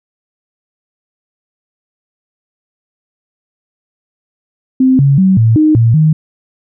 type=tone with pitch steps; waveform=sine; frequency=260.1 / 139 / 189.6 / 112.7 / 308.7 / 115 / 155.9 Hz; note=C4 / C#3 / F#3 / A2 / D#4 / A#2 / D#3; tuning=-10 / +5 / +43 / +42 / -14 / -23 / +4 cents; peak=-5 dBFS; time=4.8-6.13 s; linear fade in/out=5 ms; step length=190 ms; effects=none